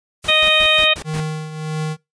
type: noise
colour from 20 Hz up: violet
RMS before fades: -32 dBFS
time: 0.22-0.89 s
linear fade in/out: 50 ms
type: noise bursts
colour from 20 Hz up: pink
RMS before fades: -30 dBFS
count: 6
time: 0.24-1.204 s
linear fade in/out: 5 ms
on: 69 ms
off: 110 ms
type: harmonic tone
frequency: 621 Hz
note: D#5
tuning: 3 cents flat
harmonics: 1 / 2 / 3 / 4 / 5 / 6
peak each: -20 / -23 / -23 / -16 / -18 / -16 dBFS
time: 0.28-0.94 s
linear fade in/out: 10 ms
type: tone with tremolo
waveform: square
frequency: 155.6 Hz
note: D#3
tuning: in tune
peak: -20 dBFS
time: 1.04-1.97 s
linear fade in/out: 50 ms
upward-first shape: triangle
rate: 1.6 Hz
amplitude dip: 70%
effects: noise-tail reverb RT60 0.2 s tail -22 dB re dry + resampled to 22050 Hz